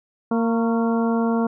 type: harmonic tone with a mistuned harmonic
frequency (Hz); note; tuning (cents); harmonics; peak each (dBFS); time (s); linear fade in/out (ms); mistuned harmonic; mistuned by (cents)
230; A#3; -23; 1 / 2 / 3 / 4 / 5 / 6; -19 / -25 / -29 / -31 / -33 / -35; 0.31-1.47; 5; 5; -57
effects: none